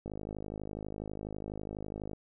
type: click train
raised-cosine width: 2 ms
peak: -26 dBFS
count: 109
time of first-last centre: 0.06-2.133 s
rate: 52.1 Hz
effects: none